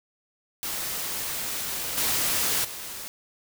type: noise with level steps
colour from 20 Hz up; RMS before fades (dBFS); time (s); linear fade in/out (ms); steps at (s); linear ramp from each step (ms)
white; -31 / -25 / -37; 0.63-3.08; 0; 1.97 / 2.64; 10
effects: none